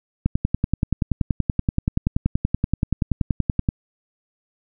click train, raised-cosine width 5 ms, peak -6 dBFS, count 37, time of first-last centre 0.26-3.689 s, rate 10.5 Hz, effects none

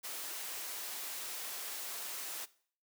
white high-pass noise, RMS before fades -42 dBFS, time 0.03-2.46 s, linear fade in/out 20 ms, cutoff 380 Hz, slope 12 dB/octave, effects noise-tail reverb RT60 0.5 s tail -19 dB re dry

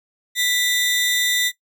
sawtooth tone pair together, 1975.5 / 3625 Hz, B6 / A#7, 0 / -49 cents, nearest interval major seventh, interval 1051 cents, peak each -17 dBFS, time 0.35-1.52 s, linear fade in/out 50 ms, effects noise-tail reverb RT60 0.1 s tail -17 dB re dry

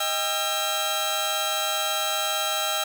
sawtooth tone cluster, 626 / 798 / 1351 / 3210 / 3895 Hz, D#5 / G5 / E6 / G7 / B7, +10 / +31 / +42 / +40 / -25 cents, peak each -27 dBFS, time 0-2.84 s, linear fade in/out 5 ms, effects none

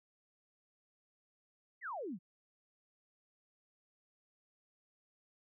sine exponential sweep, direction down, 2126 to 158 Hz, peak -39 dBFS, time 1.81-2.19 s, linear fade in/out 50 ms, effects none

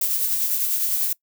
violet noise with tremolo, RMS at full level -21 dBFS, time 0.01-1.13 s, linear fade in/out 5 ms, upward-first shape sine, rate 10 Hz, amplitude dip 35%, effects noise-tail reverb RT60 0.1 s tail -23 dB re dry

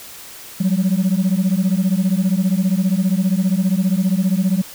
sine beating tone pair, 180.7 / 195.7 Hz, F#3 / G3, -41 / -3 cents, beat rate 15 Hz, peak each -15 dBFS, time 0.6-4.62 s, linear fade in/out 10 ms, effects tanh soft clip ceiling -11 dBFS + white hiss -37 dBFS RMS until 4.74 s

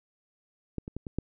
clicks, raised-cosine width 3 ms, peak -19 / -25 / -22 / -24 / -16 dBFS, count 5, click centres 0.783 / 0.879 / 0.966 / 1.068 / 1.186 s, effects none

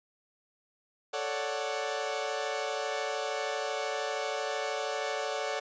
sawtooth chord, D major seventh, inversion second, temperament equal, 440 / 554.4 / 587.3 / 740 Hz, A4 / C#5 / D5 / F#5, 0 / 0 / 0 / 0 cents, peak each -33 dBFS, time 1.13-5.6 s, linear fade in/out 10 ms, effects resampled to 16000 Hz

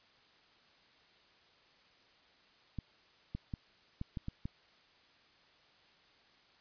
clicks, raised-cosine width 5 ms, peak -26 dBFS, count 7, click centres 2.787 / 3.35 / 3.538 / 4.014 / 4.172 / 4.284 / 4.455 s, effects white hiss -65 dBFS RMS until 6.6 s + resampled to 11025 Hz

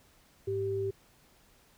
sine tone pair together, 103.71 / 390.2 Hz, G#2 / G4, -2 / -8 cents, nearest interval octave + major seventh, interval 2294 cents, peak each -37 / -30 dBFS, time 0.47-0.91 s, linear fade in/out 10 ms, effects pink hiss -63 dBFS RMS until 1.77 s

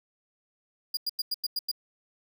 45% pulse tone bursts, 4851 Hz, D#8, 45 cents flat, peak -26 dBFS, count 7, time 0.94-1.715 s, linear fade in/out 5 ms, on 31 ms, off 93 ms, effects none

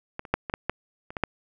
clicks, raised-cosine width 0.5 ms, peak -17 / -26 / -6 / -17 / -10 / -10 / -24 / -16 / -7 dBFS, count 9, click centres 0.194 / 0.252 / 0.34 / 0.498 / 0.539 / 0.696 / 1.105 / 1.168 / 1.237 s, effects none

